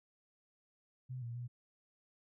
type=tone with pitch steps; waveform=sine; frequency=127.7 / 117.9 / 121.7 Hz; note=C3 / A#2 / B2; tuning=-42 / +20 / -25 cents; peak=-40 dBFS; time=1.09-1.48 s; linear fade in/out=20 ms; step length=130 ms; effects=none